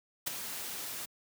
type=noise with ADSR envelope; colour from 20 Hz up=white; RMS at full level=-30 dBFS; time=0.26-1.06 s; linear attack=16 ms; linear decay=9 ms; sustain=-10 dB; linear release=14 ms; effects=high-pass 100 Hz 12 dB/octave